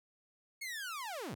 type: linear sweep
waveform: sawtooth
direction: down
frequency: 2214 to 73.42 Hz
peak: -36 dBFS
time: 0.61-1.35 s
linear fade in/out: 10 ms
effects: none